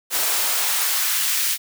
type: noise with high-pass filter sweep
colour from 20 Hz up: white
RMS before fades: -21 dBFS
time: 0.1-1.58 s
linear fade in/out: 50 ms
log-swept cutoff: 410 to 2100 Hz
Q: 0.88
effects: none